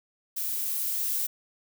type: noise with level ramp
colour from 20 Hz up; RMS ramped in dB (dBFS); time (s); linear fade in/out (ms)
violet; -31 to -28; 0.36-1.27; 10
effects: none